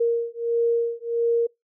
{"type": "beating tone pair", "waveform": "sine", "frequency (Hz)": [466.2, 467.7], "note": ["A#4", "A#4"], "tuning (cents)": [0, 6], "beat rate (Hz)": 1.5, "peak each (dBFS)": -23, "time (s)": [0, 1.47], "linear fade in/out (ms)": 10, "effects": ["noise-tail reverb RT60 0.2 s tail -26 dB re dry"]}